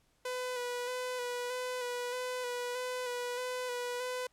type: tone with vibrato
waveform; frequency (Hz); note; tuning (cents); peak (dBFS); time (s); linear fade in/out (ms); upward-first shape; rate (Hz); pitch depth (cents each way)
sawtooth; 496.2; B4; +8; -31; 0.25-4.27; 5; square; 1.6; 23
effects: pink hiss -72 dBFS RMS until 4.32 s + low-pass 12000 Hz 12 dB/octave